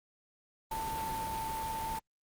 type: tone in noise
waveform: sine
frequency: 891 Hz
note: A5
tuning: 22 cents sharp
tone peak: -35 dBFS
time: 0.71-1.99 s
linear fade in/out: 5 ms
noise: pink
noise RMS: -41 dBFS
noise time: 0.71-1.99 s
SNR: +3 dB
effects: Opus 32 kbps